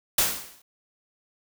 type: noise with exponential decay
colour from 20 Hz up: white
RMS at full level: -18 dBFS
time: 0.18-0.62 s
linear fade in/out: 5 ms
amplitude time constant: 94 ms
effects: none